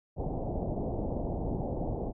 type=low-pass noise; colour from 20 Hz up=pink; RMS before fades=-33 dBFS; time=0.16-2.13 s; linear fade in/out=50 ms; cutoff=790 Hz; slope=48 dB/octave; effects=none